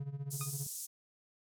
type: tone with tremolo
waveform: triangle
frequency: 140.1 Hz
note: C#3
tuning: 19 cents sharp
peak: -33 dBFS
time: 0-0.67 s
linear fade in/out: 5 ms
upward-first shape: sine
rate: 15 Hz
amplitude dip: 80%
type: band-pass noise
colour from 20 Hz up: pink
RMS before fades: -43 dBFS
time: 0.3-0.87 s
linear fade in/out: 20 ms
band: 6500 to 13000 Hz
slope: 24 dB/octave
type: tone with exponential decay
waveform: sawtooth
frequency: 1235 Hz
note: D#6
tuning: 13 cents flat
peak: -36 dBFS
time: 0.41-0.55 s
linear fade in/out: 1 ms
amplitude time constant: 30 ms
effects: none